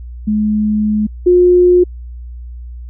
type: tone pair in turn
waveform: sine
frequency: 212.3 / 357.7 Hz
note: G#3 / F4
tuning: +38 / +41 cents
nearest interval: major sixth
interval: 903 cents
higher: second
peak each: -11 / -5 dBFS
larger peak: second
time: 0.27-1.07 / 1.26-1.84 s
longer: first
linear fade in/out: 10 ms
effects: added 60 Hz sine -26 dBFS peak until 2.89 s